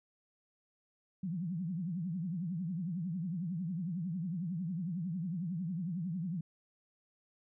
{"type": "tone with vibrato", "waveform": "sine", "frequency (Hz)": 174.5, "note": "F3", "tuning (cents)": -1, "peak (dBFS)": -34, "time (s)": [1.23, 6.41], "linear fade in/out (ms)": 5, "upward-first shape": "triangle", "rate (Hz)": 11, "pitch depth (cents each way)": 230, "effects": []}